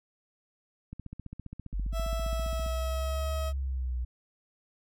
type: click train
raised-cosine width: 5 ms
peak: -28 dBFS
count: 27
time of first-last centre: 0.93-2.663 s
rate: 15 Hz
type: linear two-way sweep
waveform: sine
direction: up then down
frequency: 47.58 to 71.5 to 60.3 Hz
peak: -29 dBFS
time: 1.73-4.05 s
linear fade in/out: 10 ms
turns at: 3.34 s
type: tone with pitch glide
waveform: 30% pulse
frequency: 659.3 to 638.3 Hz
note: E5 to D#5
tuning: 0 to +44 cents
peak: -32 dBFS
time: 1.92-3.53 s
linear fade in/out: 50 ms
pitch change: -56 cents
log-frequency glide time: 2.13-3.24 s
effects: none